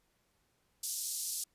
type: band-pass noise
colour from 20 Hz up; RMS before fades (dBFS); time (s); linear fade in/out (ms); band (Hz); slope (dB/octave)
white; -38; 0.83-1.44; 5; 4700 to 12000; 24
effects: pink hiss -75 dBFS RMS until 1.54 s + resampled to 32000 Hz